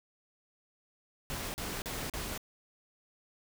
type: noise bursts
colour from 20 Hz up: pink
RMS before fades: -38 dBFS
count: 4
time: 1.3-2.377 s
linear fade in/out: 0 ms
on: 240 ms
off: 39 ms
effects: none